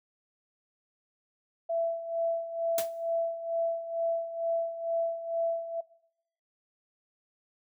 sine tone with tremolo, 667 Hz, E5, 20 cents sharp, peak -25 dBFS, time 1.69-5.81 s, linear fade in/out 10 ms, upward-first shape sine, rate 2.2 Hz, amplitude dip 75%
white noise with exponential decay, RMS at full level -28 dBFS, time 2.78-2.9 s, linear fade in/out 2 ms, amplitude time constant 26 ms
effects noise-tail reverb RT60 0.8 s tail -21 dB re dry

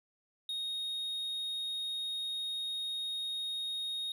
triangle tone, 3729 Hz, A#7, in tune, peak -33 dBFS, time 0.49-4.12 s, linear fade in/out 2 ms, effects none

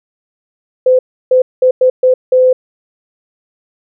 sine tone bursts at uneven times, 511 Hz, C5, 41 cents flat, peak -5 dBFS, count 6, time 0.86-0.99 / 1.31-1.42 / 1.62-1.71 / 1.81-1.9 / 2.03-2.14 / 2.32-2.53 s, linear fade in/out 5 ms, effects none

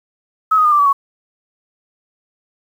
sine tone with pitch steps, 1285 / 1248.4 / 1212.9 / 1178.4 / 1144.8 / 1112.2 Hz, E6 / D#6 / D#6 / D6 / D6 / C#6, -45 / +5 / -45 / +6 / -45 / +5 cents, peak -9 dBFS, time 0.51-0.93 s, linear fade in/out 10 ms, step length 70 ms, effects 7-bit

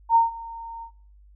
sine tone with ADSR envelope, 919 Hz, A#5, 25 cents flat, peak -12 dBFS, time 0.09-0.91 s, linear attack 63 ms, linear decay 150 ms, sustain -22 dB, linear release 83 ms, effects noise-tail reverb RT60 0.5 s tail -24 dB re dry + added 50 Hz sine -49 dBFS peak until 1.35 s

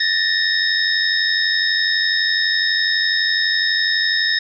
sine tone cluster, 1773 / 1865 / 3726 / 5250 Hz, A6 / A#6 / A#7 / E8, +13 / 0 / -2 / -8 cents, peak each -21 dBFS, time 0-4.39 s, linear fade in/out 5 ms, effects none

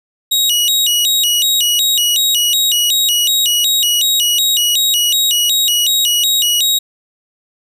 sawtooth tone with vibrato, 3323 Hz, G#7, in tune, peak -8 dBFS, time 0.31-6.79 s, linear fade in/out 10 ms, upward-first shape square, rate 2.7 Hz, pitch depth 230 cents each way, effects none

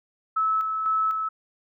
sine tone with tremolo, 1301 Hz, E6, 23 cents flat, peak -20 dBFS, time 0.36-1.29 s, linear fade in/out 10 ms, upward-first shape square, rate 2 Hz, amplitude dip 40%, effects none

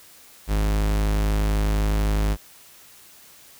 45% pulse tone, 51.91 Hz, G#1, in tune, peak -19 dBFS, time 0.47-2.37 s, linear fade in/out 50 ms, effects white hiss -49 dBFS RMS until 3.59 s

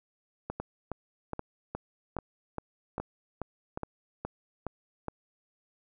two click trains, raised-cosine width 1 ms, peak -20 / -20 dBFS, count 12 / 5, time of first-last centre 0.5-5.083 / 0.6-3.775 s, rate 2.4 / 1.26 Hz, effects none

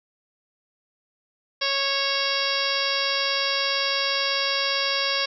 harmonic tone with a mistuned harmonic, 551 Hz, C#5, 11 cents flat, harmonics 1 / 2 / 3 / 4 / 5 / 6 / 7 / 8 / 9 / 10, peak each -31 / -31 / -31 / -31 / -31 / -31 / -31 / -31 / -31 / -31 dBFS, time 1.61-5.26 s, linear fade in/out 10 ms, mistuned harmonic 8, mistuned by +68 cents, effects none

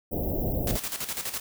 pink band-stop noise, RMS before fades -28 dBFS, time 0.11-0.78 s, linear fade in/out 20 ms, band 700 to 14000 Hz, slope 48 dB/octave
white noise with tremolo, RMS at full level -31 dBFS, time 0.67-1.4 s, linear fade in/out 2 ms, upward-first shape square, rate 12 Hz, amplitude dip 65%
effects none

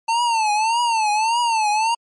square tone with vibrato, 895 Hz, A5, 29 cents sharp, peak -17 dBFS, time 0.08-1.95 s, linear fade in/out 10 ms, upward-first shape triangle, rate 1.7 Hz, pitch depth 140 cents each way, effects low-pass 10000 Hz 12 dB/octave + MP3 48 kbps

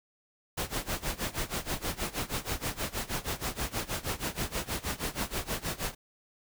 pink noise with tremolo, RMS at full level -31 dBFS, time 0.57-5.95 s, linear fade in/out 10 ms, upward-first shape sine, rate 6.3 Hz, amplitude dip 90%, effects none

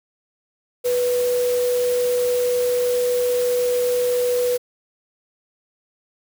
sine tone in noise, 492.2 Hz, B4, 6 cents flat, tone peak -17 dBFS, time 0.84-4.58 s, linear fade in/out 20 ms, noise white, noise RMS -32 dBFS, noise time 0.84-4.58 s, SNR +12 dB, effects none

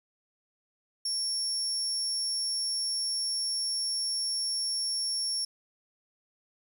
35% pulse tone, 5480 Hz, F8, 34 cents flat, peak -26 dBFS, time 1.05-5.45 s, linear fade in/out 5 ms, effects 11-bit

